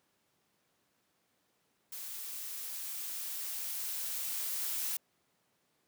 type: noise with level ramp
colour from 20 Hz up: blue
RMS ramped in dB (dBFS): -43 to -35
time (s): 1.92-4.97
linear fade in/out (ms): 5
effects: pink hiss -75 dBFS RMS until 5.87 s + high-pass 150 Hz 12 dB/octave